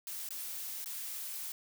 blue noise with dropouts, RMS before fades -41 dBFS, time 0.07-1.52 s, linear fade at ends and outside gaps 1 ms, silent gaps 0.289-0.306 / 0.844-0.859 s, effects none

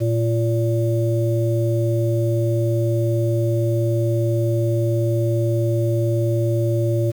harmonic tone, 115.1 Hz, A#2, 22 cents flat, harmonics 1 / 3 / 5, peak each -18 / -23 / -25 dBFS, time 0-7.12 s, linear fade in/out 20 ms, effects 7-bit

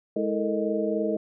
sine tone cluster, 210.5 / 324.3 / 438 / 461.5 / 621 Hz, G#3 / E4 / A4 / A#4 / D#5, +24 / -28 / -8 / -17 / -3 cents, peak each -30 dBFS, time 0.16-1.17 s, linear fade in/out 5 ms, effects none

